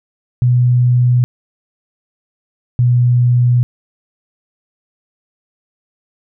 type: tone pair in turn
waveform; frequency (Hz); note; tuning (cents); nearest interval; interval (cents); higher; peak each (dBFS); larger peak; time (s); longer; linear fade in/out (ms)
sine; 123.47 / 122.55; B2 / B2; 0 / -13; unison; 13; first; -8; neither; 0.42-1.24 / 2.79-3.63; second; 0
effects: none